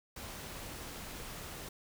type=noise; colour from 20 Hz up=pink; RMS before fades=-45 dBFS; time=0.16-1.69 s; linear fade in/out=5 ms; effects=none